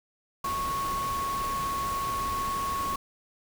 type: tone in noise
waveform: sine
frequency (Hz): 1103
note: C#6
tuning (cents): -9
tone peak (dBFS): -28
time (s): 0.44-2.96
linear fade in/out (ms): 5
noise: pink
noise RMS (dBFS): -37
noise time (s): 0.44-2.96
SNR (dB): +6
effects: none